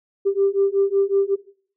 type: beating tone pair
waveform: sine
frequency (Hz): 392 / 397.4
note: G4 / G4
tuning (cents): 0 / +24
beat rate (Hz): 5.4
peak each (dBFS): -19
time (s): 0.25-1.36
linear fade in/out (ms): 20
effects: noise-tail reverb RT60 0.5 s tail -17 dB re dry + tanh soft clip ceiling -9 dBFS